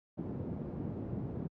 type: band-pass noise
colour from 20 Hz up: pink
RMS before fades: -39 dBFS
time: 0.17-1.48 s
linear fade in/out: 20 ms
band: 100 to 320 Hz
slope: 12 dB/octave
effects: high-pass 60 Hz 12 dB/octave